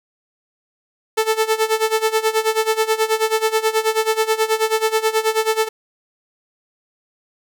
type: tone with tremolo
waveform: sawtooth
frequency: 440 Hz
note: A4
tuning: in tune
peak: -9 dBFS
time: 1.17-5.69 s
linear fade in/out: 10 ms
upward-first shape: sine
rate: 9.3 Hz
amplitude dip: 85%
effects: none

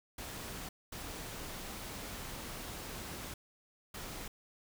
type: noise bursts at uneven times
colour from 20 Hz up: pink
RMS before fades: -44 dBFS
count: 3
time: 0.18-0.69 / 0.92-3.34 / 3.94-4.28 s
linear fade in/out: 5 ms
effects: none

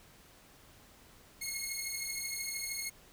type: beating tone pair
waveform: 10% pulse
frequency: 2159 / 2172 Hz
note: C#7 / C#7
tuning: -46 / -36 cents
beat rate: 13 Hz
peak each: -30 dBFS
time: 1.41-2.9 s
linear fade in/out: 10 ms
effects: pink hiss -59 dBFS RMS until 3.12 s

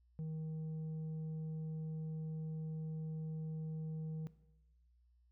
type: tone with tanh clipping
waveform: sine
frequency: 157.8 Hz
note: D#3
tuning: 25 cents sharp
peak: -40 dBFS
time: 0.19-4.27 s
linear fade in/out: 0 ms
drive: 4 dB
effects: noise-tail reverb RT60 0.9 s tail -17 dB re dry + added 60 Hz sine -67 dBFS peak until 5.31 s

